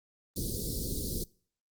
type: band-stop noise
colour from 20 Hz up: pink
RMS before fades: -34 dBFS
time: 0.36-1.24 s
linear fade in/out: 5 ms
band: 480 to 4100 Hz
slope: 48 dB/octave
effects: noise-tail reverb RT60 0.5 s tail -24 dB re dry + Opus 32 kbps